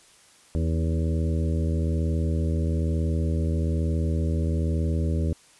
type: harmonic tone with a mistuned harmonic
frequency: 81.1 Hz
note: E2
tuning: 28 cents flat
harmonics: 1 / 2 / 3 / 4 / 5 / 6 / 7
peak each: -23 / -29 / -33 / -35 / -37 / -39 / -40 dBFS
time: 0.55-5.33 s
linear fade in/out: 0 ms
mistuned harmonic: 4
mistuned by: -33 cents
effects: white hiss -55 dBFS RMS until 5.59 s + resampled to 24000 Hz